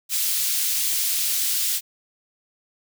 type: high-pass noise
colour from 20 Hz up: white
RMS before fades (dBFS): -23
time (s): 0.09-1.81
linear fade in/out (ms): 50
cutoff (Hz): 3100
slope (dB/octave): 12
effects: none

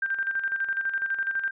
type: tone with tremolo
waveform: sine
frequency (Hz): 1575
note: G6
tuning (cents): +8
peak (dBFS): -23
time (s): 0.02-1.51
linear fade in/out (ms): 5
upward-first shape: square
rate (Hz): 12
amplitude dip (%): 60
effects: resampled to 8000 Hz

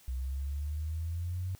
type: exponential sweep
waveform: sine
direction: up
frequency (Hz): 62.6 to 94.5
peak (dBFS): -32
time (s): 0.08-1.55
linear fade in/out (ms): 0
effects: white hiss -60 dBFS RMS until 1.59 s

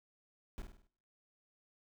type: noise with echo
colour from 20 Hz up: brown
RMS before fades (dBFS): -42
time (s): 0.58-0.62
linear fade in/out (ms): 0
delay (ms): 50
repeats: 5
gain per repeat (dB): -6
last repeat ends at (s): 0.87
effects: noise-tail reverb RT60 0.5 s tail -19 dB re dry

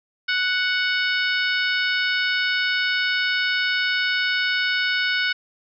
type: harmonic tone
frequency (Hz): 740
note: F#5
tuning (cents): 0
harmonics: 2 / 3 / 4 / 5 / 6 / 7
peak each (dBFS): -22 / -26 / -28 / -30 / -32 / -33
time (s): 0.28-5.33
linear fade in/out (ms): 10
effects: none

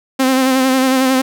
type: tone with vibrato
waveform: sawtooth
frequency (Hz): 261.6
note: C4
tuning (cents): 0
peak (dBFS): -7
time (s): 0.19-1.22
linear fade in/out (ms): 10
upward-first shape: sine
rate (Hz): 11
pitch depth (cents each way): 34
effects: none

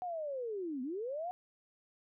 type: linear two-way sweep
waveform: sine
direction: down then up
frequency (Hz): 740 to 242.8 to 740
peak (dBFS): -36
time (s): 0.02-1.31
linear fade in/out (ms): 0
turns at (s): 0.82
effects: none

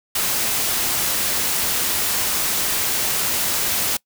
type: noise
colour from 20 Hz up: white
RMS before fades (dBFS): -21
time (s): 0.15-3.97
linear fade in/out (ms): 5
effects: noise-tail reverb RT60 0.1 s tail -24 dB re dry

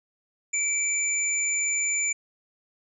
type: tone pair together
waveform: sine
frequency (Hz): 2322 / 7043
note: D7 / A8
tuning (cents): -20 / +1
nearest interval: octave + perfect fifth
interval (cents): 1921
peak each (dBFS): -27 / -25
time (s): 0.53-2.13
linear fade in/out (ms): 10
effects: none

